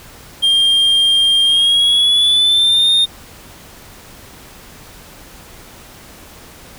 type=tone with pitch glide; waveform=triangle; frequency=3202 to 3657 Hz; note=G7 to A#7; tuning=+36 to -34 cents; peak=-8 dBFS; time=0.42-3.06 s; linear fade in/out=20 ms; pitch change=+230 cents; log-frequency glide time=1.44-2.91 s; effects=pink hiss -39 dBFS RMS until 6.78 s